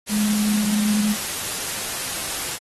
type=tone in noise; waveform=sine; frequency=210 Hz; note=G#3; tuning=19 cents sharp; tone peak=-18 dBFS; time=0.09-1.16 s; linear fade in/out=50 ms; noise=white; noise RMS=-27 dBFS; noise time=0.06-2.59 s; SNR=+6 dB; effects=AAC 32 kbps